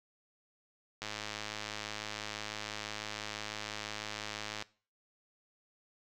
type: click train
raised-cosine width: 0.2 ms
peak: -21 dBFS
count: 383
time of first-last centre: 1.02-4.624 s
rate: 106 Hz
effects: noise-tail reverb RT60 0.4 s tail -20 dB re dry